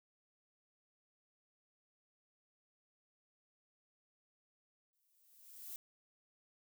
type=noise with exponential growth; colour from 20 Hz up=violet; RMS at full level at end=-45 dBFS; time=4.93-5.76 s; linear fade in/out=0 ms; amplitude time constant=180 ms; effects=none